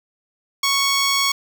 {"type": "tone", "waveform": "10% pulse", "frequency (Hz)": 1108.7, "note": "C#6", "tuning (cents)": 0, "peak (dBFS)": -8, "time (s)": [0.63, 1.32], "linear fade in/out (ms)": 5, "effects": []}